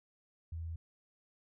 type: tone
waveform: sine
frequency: 82.41 Hz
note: E2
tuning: in tune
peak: -38 dBFS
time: 0.52-0.76 s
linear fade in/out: 5 ms
effects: none